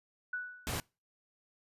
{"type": "tone with exponential decay", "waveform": "sine", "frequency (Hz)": 1480, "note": "F#6", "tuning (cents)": 0, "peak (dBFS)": -32, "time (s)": [0.33, 0.84], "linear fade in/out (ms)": 5, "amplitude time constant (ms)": 110}
{"type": "noise", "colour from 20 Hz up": "pink", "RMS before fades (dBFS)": -36, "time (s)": [0.67, 0.8], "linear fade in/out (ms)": 0}
{"effects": ["noise-tail reverb RT60 0.3 s tail -26 dB re dry", "resampled to 32000 Hz"]}